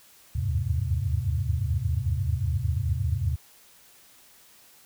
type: tone cluster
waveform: sine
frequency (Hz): 75.5 / 80.6 / 94.6 / 103.2 / 128.4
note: D2 / E2 / F#2 / G#2 / C3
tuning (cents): +48 / -38 / +39 / -10 / -32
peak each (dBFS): -30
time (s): 0.35-3.36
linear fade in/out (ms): 10
effects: white hiss -55 dBFS RMS until 4.85 s